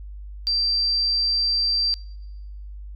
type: tone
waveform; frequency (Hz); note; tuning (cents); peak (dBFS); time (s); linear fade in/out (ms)
sine; 4699; D8; 0; -19; 0.47-1.94; 0
effects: noise-tail reverb RT60 1.0 s tail -26 dB re dry + added 50 Hz sine -34 dBFS peak until 2.95 s